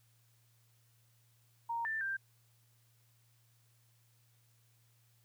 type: tone with pitch steps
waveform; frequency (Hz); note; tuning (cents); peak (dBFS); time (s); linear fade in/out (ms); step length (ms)
sine; 930 / 1776 / 1580; A#5 / A6 / G6; -4 / +16 / +13; -34; 1.69-2.17; 10; 160
effects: added 116 Hz sine -68 dBFS peak until 5.24 s + white hiss -73 dBFS RMS until 5.24 s